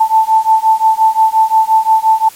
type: beating tone pair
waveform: sine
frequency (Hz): 880 / 885.7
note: A5 / A5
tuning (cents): 0 / +11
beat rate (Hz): 5.7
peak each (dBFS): -10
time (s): 0-2.29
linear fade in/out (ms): 10
effects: white hiss -37 dBFS RMS until 2.35 s + MP3 64 kbps